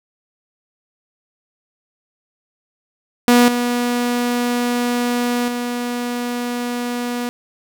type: tone with level steps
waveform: sawtooth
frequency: 242.6 Hz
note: B3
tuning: 31 cents flat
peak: -5 / -13 / -17 dBFS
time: 3.28-7.29 s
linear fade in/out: 0 ms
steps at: 3.48 / 5.48 s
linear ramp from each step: 2 ms
effects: none